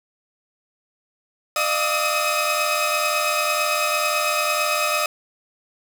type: tone cluster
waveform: sawtooth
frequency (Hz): 605 / 691 / 1167 / 1272 / 2535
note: D#5 / F5 / D6 / D#6 / D#7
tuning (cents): -49 / -19 / -11 / +38 / +32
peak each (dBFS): -21 / -26 / -28 / -20 / -22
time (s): 1.56-5.06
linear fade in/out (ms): 2
effects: none